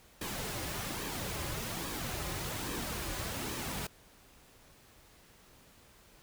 pink noise with flanger, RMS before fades -38 dBFS, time 0.21-3.87 s, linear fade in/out 5 ms, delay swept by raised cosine 1.4 to 4.5 ms, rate 1.2 Hz, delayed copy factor -0.5, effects pink hiss -60 dBFS RMS until 6.22 s

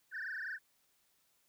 sine tone with frequency modulation, 1659 Hz, G#6, 2 cents flat, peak -37 dBFS, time 0.11-0.59 s, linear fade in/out 50 ms, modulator 24.9 Hz, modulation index 6.8, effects tanh soft clip ceiling -35 dBFS + white hiss -74 dBFS RMS until 1.48 s

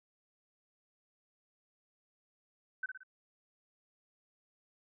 sine tone with echo, 1524 Hz, G6, 49 cents flat, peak -33 dBFS, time 2.83-2.86 s, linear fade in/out 5 ms, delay 58 ms, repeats 3, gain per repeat -6 dB, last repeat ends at 3.034 s, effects none

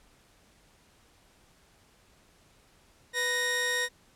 sawtooth tone pair together, 494.9 / 1864.7 Hz, B4 / A#6, +4 / 0 cents, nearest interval octave + major seventh, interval 2296 cents, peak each -30 / -24 dBFS, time 3.13-3.89 s, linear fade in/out 50 ms, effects pink hiss -62 dBFS RMS until 4.15 s + low-pass 11000 Hz 12 dB/octave

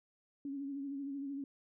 sine tone with vibrato, 278.2 Hz, C#4, 6 cents sharp, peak -38 dBFS, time 0.45-1.44 s, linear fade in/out 2 ms, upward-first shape sine, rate 13 Hz, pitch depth 45 cents each way, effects none

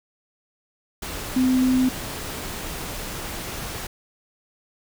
sine tone in noise, 256.7 Hz, C4, 33 cents flat, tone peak -16 dBFS, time 1.36-1.89 s, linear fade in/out 5 ms, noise pink, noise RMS -32 dBFS, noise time 1.02-3.87 s, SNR +13 dB, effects none

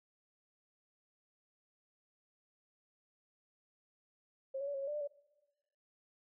sine tone with pitch steps, 537 / 558 / 572 / 546 / 551 / 591 / 596 / 573 Hz, C5 / C#5 / D5 / C#5 / C#5 / D5 / D5 / D5, +45 / +11 / -46 / -26 / -11 / +11 / +25 / -43 cents, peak -36 dBFS, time 4.54-5.076 s, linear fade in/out 10 ms, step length 67 ms, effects noise-tail reverb RT60 0.9 s tail -18 dB re dry

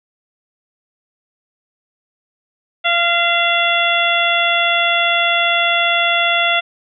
harmonic tone with a mistuned harmonic, 685 Hz, F5, 34 cents flat, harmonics 1 / 2 / 3 / 4 / 5, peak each -19 / -19 / -19 / -19 / -19 dBFS, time 2.84-6.61 s, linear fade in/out 20 ms, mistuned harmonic 2, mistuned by +22 cents, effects none

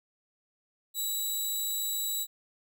10% pulse tone, 3909 Hz, B7, 19 cents flat, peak -22 dBFS, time 0.94-2.27 s, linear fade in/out 50 ms, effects none

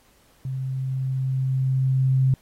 sine tone with level ramp, 131.8 Hz, C3, 13 cents sharp, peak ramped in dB -26 to -15 dBFS, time 0.45-2.34 s, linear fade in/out 2 ms, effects pink hiss -59 dBFS RMS until 2.41 s + AAC 48 kbps

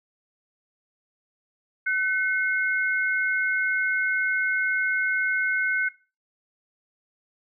sine tone pair together, 1516 / 2158 Hz, F#6 / C#7, +42 / -47 cents, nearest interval tritone, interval 611 cents, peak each -23 / -27 dBFS, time 1.86-5.89 s, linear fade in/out 10 ms, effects noise-tail reverb RT60 0.3 s tail -17 dB re dry

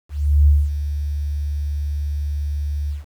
sine tone with ADSR envelope, 72.9 Hz, D2, 12 cents flat, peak -8 dBFS, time 0.09-3.05 s, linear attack 380 ms, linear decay 220 ms, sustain -12 dB, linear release 150 ms, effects 8-bit

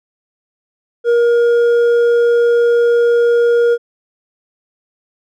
sine tone with hard clipping, 473 Hz, A#4, 25 cents sharp, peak -10 dBFS, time 1.04-3.78 s, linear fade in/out 50 ms, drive 4 dB, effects none

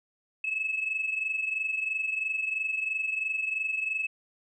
sine tone pair together, 2591 / 2614 Hz, E7 / E7, -30 / -15 cents, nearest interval unison, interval 15 cents, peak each -28 / -33 dBFS, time 0.44-4.07 s, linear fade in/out 5 ms, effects tanh soft clip ceiling -21 dBFS

